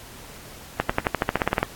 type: accelerating click train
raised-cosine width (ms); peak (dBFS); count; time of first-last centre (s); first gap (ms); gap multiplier
0.5; -4; 13; 0.8-1.63; 95; 0.94
effects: pink hiss -43 dBFS RMS until 1.75 s + AAC 64 kbps